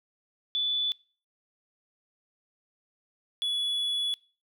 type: tone pair in turn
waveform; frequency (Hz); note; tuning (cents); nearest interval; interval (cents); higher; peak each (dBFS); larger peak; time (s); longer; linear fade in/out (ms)
sine / triangle; 3472 / 3403; A7 / G#7; -24 / +41; unison; 35; first; -25; neither; 0.55-0.92 / 3.42-4.14; second; 0
effects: noise-tail reverb RT60 0.4 s tail -25 dB re dry